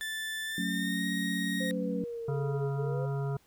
30% pulse tone with pitch glide, 1760 to 1875.5 Hz, A6 to A#6, 0 to +10 cents, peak -31 dBFS, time 0.01-1.71 s, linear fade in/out 0 ms, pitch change +110 cents, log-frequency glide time 0.45-1.06 s
sine chord, F# minor, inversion none, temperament just, 185 / 222 / 277.5 Hz, F#3 / A3 / C#4, 0 / +16 / +2 cents, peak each -33 / -36 / -36 dBFS, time 0.58-2.04 s, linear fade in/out 2 ms
sine exponential two-way sweep, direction down then up, 523.3 to 415.3 to 523.3 Hz, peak -35 dBFS, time 1.6-3.06 s, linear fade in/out 10 ms, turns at 2.74 s
harmonic tone, 138.59 Hz, C#3, in tune, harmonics 1 / 3 / 5 / 7 / 9 / 10, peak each -30 / -38 / -44 / -47 / -50 / -50 dBFS, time 2.28-3.37 s, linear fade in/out 5 ms
effects pink hiss -65 dBFS RMS until 3.46 s

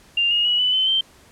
sine tone with pitch steps, 2794 / 2858 / 2923 / 2989 / 3057 / 3127 Hz, F7 / F7 / F#7 / F#7 / G7 / G7, 0 / +39 / -22 / +17 / -44 / -5 cents, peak -16 dBFS, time 0.17-1.01 s, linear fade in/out 5 ms, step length 140 ms, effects pink hiss -51 dBFS RMS until 1.31 s + low-pass 11000 Hz 12 dB/octave

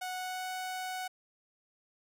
sawtooth tone with pitch glide, 737 to 742.1 Hz, F#5 to F#5, -7 to +5 cents, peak -32 dBFS, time 0.01-1.08 s, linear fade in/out 10 ms, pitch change +12 cents, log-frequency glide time 0.14-0.5 s, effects none

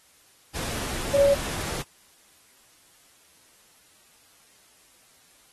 sine tone in noise, 562 Hz, C#5, 24 cents sharp, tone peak -16 dBFS, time 1.13-1.35 s, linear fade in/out 20 ms, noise pink, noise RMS -32 dBFS, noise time 0.54-1.83 s, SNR +13 dB, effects white hiss -58 dBFS RMS until 5.52 s + AAC 32 kbps

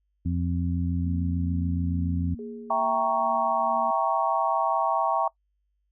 harmonic tone, 86.8 Hz, F2, 10 cents flat, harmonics 1 / 2 / 3, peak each -26 / -29 / -31 dBFS, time 0.25-2.35 s, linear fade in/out 10 ms
sine tone with tremolo, 233.1 Hz, A#3, in tune, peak -35 dBFS, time 1.05-3.91 s, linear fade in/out 5 ms, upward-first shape triangle, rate 2.3 Hz, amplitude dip 45%
sine tone with exponential decay, 415.3 Hz, G#4, in tune, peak -35 dBFS, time 2.39-3.91 s, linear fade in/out 2 ms, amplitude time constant 330 ms
sine chord, E diminished seventh, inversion none, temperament equal, 659.3 / 784 / 932.3 / 1108.7 Hz, E5 / G5 / Bb5 / Db6, 0 / 0 / 0 / 0 cents, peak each -27 dBFS, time 2.7-5.28 s, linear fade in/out 5 ms
effects noise-tail reverb RT60 0.1 s tail -22 dB re dry + added 50 Hz sine -70 dBFS peak until 5.91 s

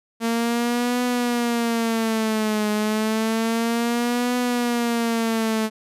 sawtooth tone with vibrato, 228.2 Hz, A#3, 37 cents flat, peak -16 dBFS, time 0.2-5.7 s, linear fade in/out 50 ms, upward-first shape triangle, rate 0.3 Hz, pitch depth 140 cents each way, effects resampled to 32000 Hz

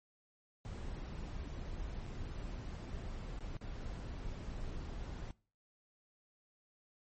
brown noise with dropouts, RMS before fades -43 dBFS, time 0.65-5.31 s, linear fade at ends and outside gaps 0 ms, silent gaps 2.065-2.071 / 3.389-3.407 / 3.567-3.612 s, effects noise-tail reverb RT60 0.4 s tail -22 dB re dry + MP3 32 kbps

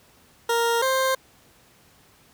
20% pulse tone pair in turn, 466.2 / 526.3 Hz, A#4 / C5, 0 / +10 cents, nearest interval major second, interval 210 cents, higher second, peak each -15 dBFS, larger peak neither, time 0.49-0.82 / 0.82-1.15 s, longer neither, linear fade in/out 5 ms, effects pink hiss -56 dBFS RMS until 2.33 s + high-pass 60 Hz 12 dB/octave

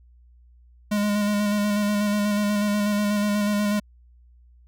square tone with vibrato, 206.7 Hz, G#3, 8 cents flat, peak -21 dBFS, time 0.91-3.8 s, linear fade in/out 10 ms, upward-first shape square, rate 8.2 Hz, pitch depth 19 cents each way, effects added 60 Hz sine -50 dBFS peak until 4.67 s

